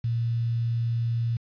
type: tone with quantisation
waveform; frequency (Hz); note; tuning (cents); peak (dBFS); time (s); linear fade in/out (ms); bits
sine; 116.54; A#2; 0; -23; 0.04-1.37; 5; 8
effects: resampled to 11025 Hz